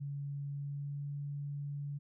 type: tone with pitch glide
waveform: sine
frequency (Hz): 141.7 to 143.26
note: C#3 to D3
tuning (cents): +38 to -43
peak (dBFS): -37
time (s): 0-1.99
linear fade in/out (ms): 20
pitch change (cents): +19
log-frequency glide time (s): 0.48-1.1
effects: none